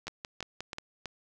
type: two click trains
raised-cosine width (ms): 0.2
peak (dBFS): -20 / -20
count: 4 / 5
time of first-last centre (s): 0.08-1.057 / 0.07-0.784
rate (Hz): 3.07 / 5.6
effects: none